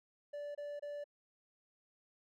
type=tone bursts; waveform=triangle; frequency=582 Hz; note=D5; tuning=16 cents flat; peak=-39 dBFS; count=3; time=0.33-1.042 s; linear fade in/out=10 ms; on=220 ms; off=26 ms; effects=none